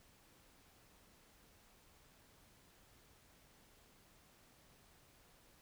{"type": "silence", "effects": ["pink hiss -67 dBFS RMS until 5.61 s"]}